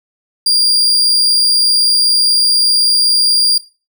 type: tone with amplitude modulation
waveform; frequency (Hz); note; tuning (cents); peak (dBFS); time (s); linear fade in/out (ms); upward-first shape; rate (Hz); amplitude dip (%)
35% pulse; 4786; D8; +32; -6; 0.46-3.58; 5; sine; 125; 30
effects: noise-tail reverb RT60 0.3 s tail -17 dB re dry